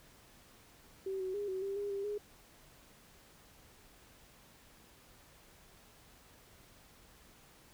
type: tone with pitch steps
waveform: sine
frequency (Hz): 384.8 / 374.8 / 408.9 / 377.2 / 394 / 406.7 / 396.6 / 414.7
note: G4 / F#4 / G#4 / F#4 / G4 / G#4 / G4 / G#4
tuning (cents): -32 / +22 / -27 / +33 / +9 / -36 / +20 / -3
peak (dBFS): -35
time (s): 1.06-2.18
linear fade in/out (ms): 5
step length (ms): 140
effects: pink hiss -61 dBFS RMS until 7.73 s